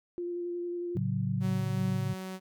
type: tone with vibrato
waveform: sine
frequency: 349.2 Hz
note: F4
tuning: in tune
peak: -32 dBFS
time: 0.18-0.97 s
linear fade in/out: 0 ms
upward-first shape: square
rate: 11 Hz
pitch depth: 10 cents each way
type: chord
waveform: sine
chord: F# minor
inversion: first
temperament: just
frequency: 111 / 138.75 / 185 Hz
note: A2 / C#3 / F#3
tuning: +16 / +2 / 0 cents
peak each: -32 dBFS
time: 0.95-2.14 s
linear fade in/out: 10 ms
type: tone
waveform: sawtooth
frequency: 187.7 Hz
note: F#3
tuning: 25 cents sharp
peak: -33 dBFS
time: 1.4-2.4 s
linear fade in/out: 50 ms
effects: none